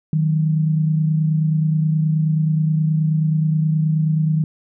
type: tone pair together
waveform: sine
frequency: 155.57 / 185 Hz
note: D#3 / F#3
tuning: 0 / 0 cents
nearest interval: minor third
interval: 300 cents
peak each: -15 / -25 dBFS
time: 0.13-4.44 s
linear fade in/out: 2 ms
effects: none